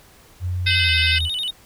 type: tone with pitch glide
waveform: sine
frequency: 90.3 to 80.91 Hz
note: F#2 to E2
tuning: -42 to -32 cents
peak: -21 dBFS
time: 0.4-1.3 s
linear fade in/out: 50 ms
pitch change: -190 cents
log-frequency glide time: 0.77-0.93 s
type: tone with vibrato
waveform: triangle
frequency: 3322 Hz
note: G#7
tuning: in tune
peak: -21 dBFS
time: 0.66-1.51 s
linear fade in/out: 10 ms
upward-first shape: square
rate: 11 Hz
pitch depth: 190 cents each way
type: harmonic tone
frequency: 515 Hz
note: C5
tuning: 28 cents flat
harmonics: 3 / 4 / 5 / 6 / 7 / 8 / 9 / 10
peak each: -25 / -23 / -22 / -33 / -24 / -35 / -28 / -30 dBFS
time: 0.66-1.19 s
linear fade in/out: 10 ms
effects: pink hiss -50 dBFS RMS until 1.65 s